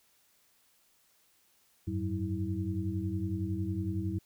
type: tone cluster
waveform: sine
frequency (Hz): 91.1 / 102 / 188.5 / 323.4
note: F#2 / G#2 / F#3 / E4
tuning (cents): -26 / -31 / +32 / -33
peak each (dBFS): -35 / -36 / -37 / -37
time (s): 1.87-4.19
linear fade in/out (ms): 10
effects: white hiss -68 dBFS RMS until 4.25 s